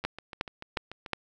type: two click trains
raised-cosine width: 0.3 ms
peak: -24 / -12 dBFS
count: 8 / 4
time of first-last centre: 0.04-1.062 / 0.05-1.133 s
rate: 6.85 / 2.77 Hz
effects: none